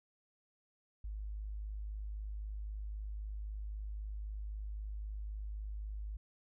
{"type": "tone", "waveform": "sine", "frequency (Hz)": 51.91, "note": "G#1", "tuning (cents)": 0, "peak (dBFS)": -39, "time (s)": [1.04, 6.17], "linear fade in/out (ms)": 5, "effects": []}